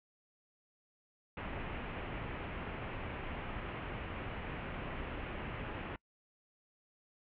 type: low-pass noise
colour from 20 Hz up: pink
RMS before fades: -42 dBFS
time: 1.37-5.96 s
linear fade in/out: 2 ms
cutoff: 2900 Hz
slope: 48 dB/octave
effects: noise-tail reverb RT60 0.1 s tail -26 dB re dry

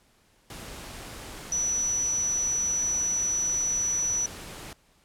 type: tone in noise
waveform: sine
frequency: 5920 Hz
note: F#8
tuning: in tune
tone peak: -24 dBFS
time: 1.52-4.26 s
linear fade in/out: 2 ms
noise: pink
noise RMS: -41 dBFS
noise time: 0.5-4.73 s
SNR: +14 dB
effects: pink hiss -63 dBFS RMS until 5.04 s + low-pass 12000 Hz 12 dB/octave

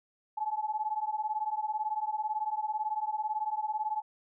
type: beating tone pair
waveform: sine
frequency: 849 / 867 Hz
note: G#5 / A5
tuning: +38 / -26 cents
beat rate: 18 Hz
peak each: -33 / -33 dBFS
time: 0.37-4.02 s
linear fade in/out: 10 ms
effects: none

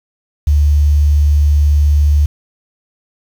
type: tone with quantisation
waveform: sine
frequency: 73.42 Hz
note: D2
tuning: in tune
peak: -7 dBFS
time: 0.47-2.26 s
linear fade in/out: 5 ms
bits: 6
effects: none

